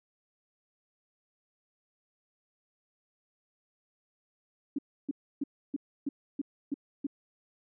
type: tone bursts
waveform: sine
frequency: 281.8 Hz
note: C#4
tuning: 29 cents sharp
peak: -28 dBFS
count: 8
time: 4.76-7.068 s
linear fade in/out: 5 ms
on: 26 ms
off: 300 ms
effects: none